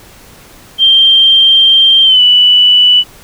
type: tone with pitch glide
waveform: sine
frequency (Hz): 3162 to 2967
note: G7 to F#7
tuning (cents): +14 to +4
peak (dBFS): -3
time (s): 0.78-3.04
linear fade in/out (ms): 50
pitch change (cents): -110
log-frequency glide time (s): 2.04-2.21
effects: pink hiss -38 dBFS RMS until 3.23 s